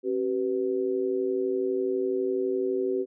sine tone with amplitude modulation, 381.6 Hz, G4, 47 cents flat, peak -20 dBFS, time 0.03-3.06 s, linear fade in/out 50 ms, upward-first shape sine, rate 112 Hz, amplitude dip 90%, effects none

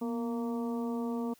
harmonic tone with a mistuned harmonic, 231.3 Hz, A#3, 13 cents flat, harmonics 1 / 2 / 3 / 4 / 5, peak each -32 / -38 / -45 / -45 / -48 dBFS, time 0.01-1.34 s, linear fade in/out 10 ms, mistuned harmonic 1, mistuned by +57 cents, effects white hiss -63 dBFS RMS until 1.39 s

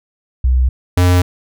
sine / square tone pair in turn, 63.3 / 89.52 Hz, B1 / F2, +43 / +43 cents, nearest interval tritone, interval 600 cents, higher second, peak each -9 dBFS, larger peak neither, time 0.44-0.69 / 0.97-1.22 s, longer neither, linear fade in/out 5 ms, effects none

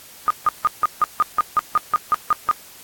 sine tone bursts, 1225 Hz, D#6, 27 cents flat, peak -12 dBFS, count 13, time 0.28-2.512 s, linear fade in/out 0 ms, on 24 ms, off 160 ms, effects white hiss -43 dBFS RMS until 2.83 s + AAC 64 kbps

